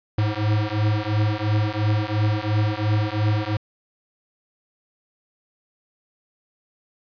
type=beating tone pair; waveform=square; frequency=104.7 / 107.6 Hz; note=G#2 / A2; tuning=+15 / -38 cents; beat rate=2.9 Hz; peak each=-23 dBFS; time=0.18-3.57 s; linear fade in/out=5 ms; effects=resampled to 11025 Hz + 8-bit